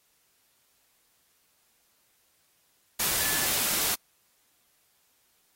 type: tone in noise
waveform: sine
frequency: 1738 Hz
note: A6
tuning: 22 cents flat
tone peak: -37 dBFS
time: 3.2-3.47 s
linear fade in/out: 10 ms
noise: white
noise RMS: -27 dBFS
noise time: 2.99-3.95 s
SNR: -13 dB
effects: white hiss -68 dBFS RMS until 5.55 s + AAC 48 kbps